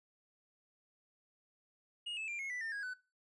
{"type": "tone with pitch steps", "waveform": "triangle", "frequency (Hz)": [2865, 2612, 2381, 2171, 1979.6, 1804.8, 1645.5, 1500.2], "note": ["F7", "E7", "D7", "C#7", "B6", "A6", "G#6", "F#6"], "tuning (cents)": [44, -17, 23, -37, 4, 44, -16, 23], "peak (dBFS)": -37, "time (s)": [2.06, 2.94], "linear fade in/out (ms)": 10, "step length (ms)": 110, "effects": ["noise-tail reverb RT60 0.3 s tail -21 dB re dry", "resampled to 24000 Hz"]}